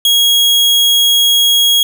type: tone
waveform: 40% pulse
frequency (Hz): 3300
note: G#7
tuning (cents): -12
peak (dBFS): -7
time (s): 0.05-1.83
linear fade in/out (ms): 2
effects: none